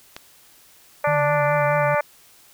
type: click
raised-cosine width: 0.2 ms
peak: -16 dBFS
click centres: 0.165 s
type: harmonic tone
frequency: 293.7 Hz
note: D4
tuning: in tune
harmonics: 2 / 3 / 4 / 5 / 6 / 7 / 8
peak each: -20 / -24 / -26 / -28 / -30 / -31 / -32 dBFS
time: 1.04-2.01 s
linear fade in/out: 5 ms
type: tone with vibrato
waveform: sine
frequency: 146.1 Hz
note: D3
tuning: 9 cents flat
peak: -25 dBFS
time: 1.07-1.95 s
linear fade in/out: 5 ms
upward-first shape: triangle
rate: 4.7 Hz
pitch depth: 90 cents each way
effects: white hiss -52 dBFS RMS until 2.53 s